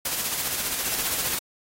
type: noise with tremolo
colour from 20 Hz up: white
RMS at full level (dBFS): -25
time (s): 0.05-1.39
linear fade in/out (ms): 5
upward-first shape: sine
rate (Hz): 15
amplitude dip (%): 40
effects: AAC 48 kbps